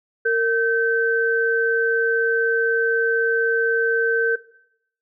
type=tone pair together; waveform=sine; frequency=459 / 1544 Hz; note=A#4 / G6; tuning=-27 / -27 cents; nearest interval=octave + major sixth; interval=2100 cents; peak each=-19 dBFS; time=0.25-4.36 s; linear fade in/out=10 ms; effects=noise-tail reverb RT60 0.7 s tail -18 dB re dry